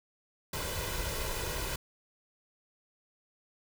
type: noise with comb filter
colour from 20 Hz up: pink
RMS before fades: -35 dBFS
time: 0.53-1.76 s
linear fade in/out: 5 ms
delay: 2 ms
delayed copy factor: +0.65
effects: none